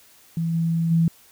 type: tone with level steps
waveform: sine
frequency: 165.5 Hz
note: E3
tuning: 7 cents sharp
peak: -21 / -19 / -15 dBFS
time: 0.37-1.08 s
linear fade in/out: 2 ms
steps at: 0.53 / 0.9 s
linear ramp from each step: 20 ms
effects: white hiss -53 dBFS RMS until 1.31 s